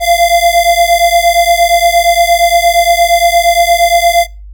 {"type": "beating tone pair", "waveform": "square", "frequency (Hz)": [684, 692.6], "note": ["F5", "F5"], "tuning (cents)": [-36, -15], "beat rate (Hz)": 8.6, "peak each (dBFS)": -10, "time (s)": [0, 4.27], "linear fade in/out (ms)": 50, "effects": ["noise-tail reverb RT60 0.3 s tail -25 dB re dry", "added 50 Hz sine -27 dBFS peak until 4.53 s"]}